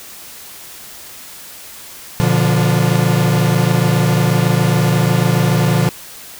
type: chord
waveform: 45% pulse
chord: B diminished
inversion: none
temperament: equal with one note detuned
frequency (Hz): 120.37 / 146.83 / 174.61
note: B2 / D3 / F3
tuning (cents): -44 / 0 / 0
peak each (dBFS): -16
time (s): 2.2-5.89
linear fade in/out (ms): 0
effects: white hiss -35 dBFS RMS until 6.39 s